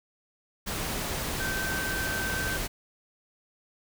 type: tone in noise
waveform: sine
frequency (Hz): 1548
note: G6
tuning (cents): -22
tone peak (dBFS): -31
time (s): 1.39-2.58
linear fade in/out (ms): 20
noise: pink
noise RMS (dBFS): -32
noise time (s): 0.66-2.68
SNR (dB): -2
effects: none